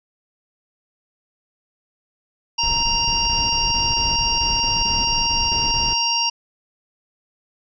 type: harmonic tone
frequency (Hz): 933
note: A#5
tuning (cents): +1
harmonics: 1 / 3 / 5 / 6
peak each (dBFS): -24 / -23 / -25 / -21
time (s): 2.58-6.3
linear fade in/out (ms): 10
type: noise bursts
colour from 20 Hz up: brown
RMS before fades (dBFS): -28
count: 15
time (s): 2.63-5.938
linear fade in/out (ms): 2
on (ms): 200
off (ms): 22
type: clicks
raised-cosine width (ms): 0.3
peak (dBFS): -24 / -27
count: 2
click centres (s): 3.253 / 3.294
effects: resampled to 16000 Hz